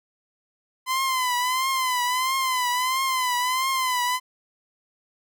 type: tone with vibrato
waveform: sawtooth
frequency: 1022 Hz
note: C6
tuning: 41 cents flat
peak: -18 dBFS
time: 0.86-4.2 s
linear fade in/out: 50 ms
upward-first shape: triangle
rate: 1.5 Hz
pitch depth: 86 cents each way
effects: none